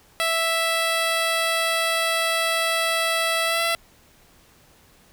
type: tone with pitch glide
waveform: 10% pulse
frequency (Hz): 659.3 to 670.4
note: E5 to E5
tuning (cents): 0 to +29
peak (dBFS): -12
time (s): 0.2-3.75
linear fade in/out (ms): 0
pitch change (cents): +29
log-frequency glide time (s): 3.45-3.62
effects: pink hiss -55 dBFS RMS until 5.12 s